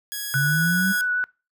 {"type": "tone", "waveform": "5% pulse", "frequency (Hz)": 1663, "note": "G#6", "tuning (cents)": 2, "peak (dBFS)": -17, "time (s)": [0.12, 1.01], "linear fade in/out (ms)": 0}
{"type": "linear sweep", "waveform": "sine", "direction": "up", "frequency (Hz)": [133.7, 196], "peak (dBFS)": -21, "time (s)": [0.34, 0.93], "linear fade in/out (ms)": 20}
{"type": "tone with vibrato", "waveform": "sine", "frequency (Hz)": 1480, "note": "F#6", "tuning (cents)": 0, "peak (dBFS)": -20, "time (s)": [0.34, 1.24], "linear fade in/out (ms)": 0, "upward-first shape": "triangle", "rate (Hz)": 6.1, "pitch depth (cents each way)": 15}
{"effects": ["noise-tail reverb RT60 0.3 s tail -24 dB re dry"]}